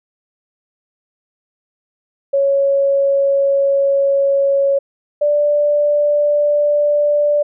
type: tone pair in turn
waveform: sine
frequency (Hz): 554.4 / 587.4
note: C#5 / D5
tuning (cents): 0 / 0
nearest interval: minor second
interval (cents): 100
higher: second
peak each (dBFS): -11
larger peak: neither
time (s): 2.33-4.79 / 5.21-7.43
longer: first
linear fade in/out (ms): 10
effects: none